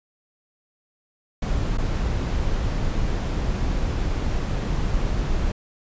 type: noise with dropouts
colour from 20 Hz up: brown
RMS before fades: -23 dBFS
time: 1.42-5.52 s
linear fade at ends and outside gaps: 5 ms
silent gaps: 1.775-1.782 s
effects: resampled to 16000 Hz